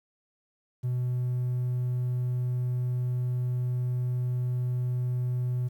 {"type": "tone", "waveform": "triangle", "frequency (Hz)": 124.4, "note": "B2", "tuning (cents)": 13, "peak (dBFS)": -23, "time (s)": [0.83, 5.69], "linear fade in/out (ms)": 20, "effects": ["tanh soft clip ceiling -20 dBFS", "10-bit"]}